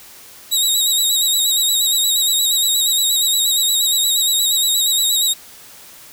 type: tone with vibrato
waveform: 20% pulse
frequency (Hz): 3816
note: A#7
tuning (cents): +40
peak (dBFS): -8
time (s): 0.51-5.34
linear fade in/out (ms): 20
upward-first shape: sine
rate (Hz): 8.5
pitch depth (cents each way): 57
effects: white hiss -41 dBFS RMS until 6.12 s